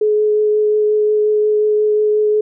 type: tone with vibrato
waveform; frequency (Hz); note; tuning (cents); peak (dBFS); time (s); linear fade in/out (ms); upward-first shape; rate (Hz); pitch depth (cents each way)
sine; 424.1; G#4; +36; -11; 0.01-2.41; 5; triangle; 5.6; 11
effects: none